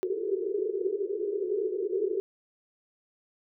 white band-pass noise, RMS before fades -30 dBFS, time 0.03-2.2 s, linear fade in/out 0 ms, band 370 to 430 Hz, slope 96 dB/octave, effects none

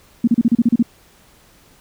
sine tone bursts, 234.3 Hz, A#3, 9 cents sharp, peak -9 dBFS, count 9, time 0.24-0.827 s, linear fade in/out 5 ms, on 35 ms, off 34 ms, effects pink hiss -51 dBFS RMS until 1.8 s

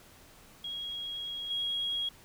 sine tone with level steps, 3297 Hz, G#7, 13 cents flat, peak -35 / -29 dBFS, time 0.64-2.09 s, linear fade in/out 5 ms, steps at 1.5 s, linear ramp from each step 10 ms, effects tanh soft clip ceiling -25 dBFS + pink hiss -56 dBFS RMS until 2.24 s

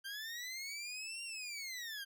20% pulse linear two-way sweep, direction up then down, 1566 to 2785 to 1566 Hz, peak -37 dBFS, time 0.04-2.05 s, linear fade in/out 20 ms, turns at 1.23 s, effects none

